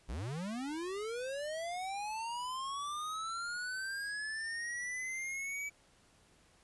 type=linear sweep; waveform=square; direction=up; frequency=45.62 to 2300 Hz; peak=-38 dBFS; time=0.08-5.7 s; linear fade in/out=20 ms; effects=pink hiss -66 dBFS RMS until 6.63 s + resampled to 24000 Hz